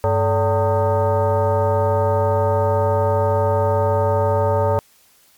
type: tone with frequency modulation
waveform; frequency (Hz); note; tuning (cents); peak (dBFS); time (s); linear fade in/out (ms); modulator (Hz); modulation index
sine; 236.5; A#3; +25; -14; 0.04-4.79; 0; 335; 2.2
effects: white hiss -54 dBFS RMS until 5.37 s + MP3 96 kbps